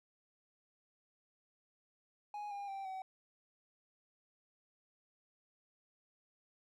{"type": "tone with pitch steps", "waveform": "triangle", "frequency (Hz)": [830.6, 806, 782.2, 759], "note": ["G#5", "G5", "G5", "F#5"], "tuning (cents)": [0, 48, -4, 44], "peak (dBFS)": -39, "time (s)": [2.34, 3.02], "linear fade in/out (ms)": 2, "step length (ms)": 170, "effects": []}